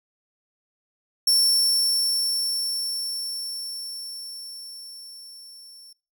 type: tone with level ramp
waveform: sawtooth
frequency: 5430 Hz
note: F8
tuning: 50 cents flat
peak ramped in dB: -13 to -42 dBFS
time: 1.27-5.93 s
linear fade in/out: 5 ms
effects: noise-tail reverb RT60 0.3 s tail -22 dB re dry